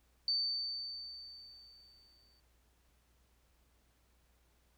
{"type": "tone with exponential decay", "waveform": "sine", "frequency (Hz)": 4562, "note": "C#8", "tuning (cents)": 49, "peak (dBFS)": -29, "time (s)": [0.28, 2.4], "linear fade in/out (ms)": 1, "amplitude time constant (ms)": 460, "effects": ["added 60 Hz sine -70 dBFS peak until 4.77 s", "pink hiss -74 dBFS RMS until 4.77 s"]}